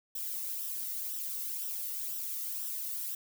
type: noise with flanger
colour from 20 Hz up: violet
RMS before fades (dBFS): -37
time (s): 0.15-3.15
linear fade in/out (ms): 5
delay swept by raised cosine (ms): 0.44 to 1.26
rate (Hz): 2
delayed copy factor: -0.55
effects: none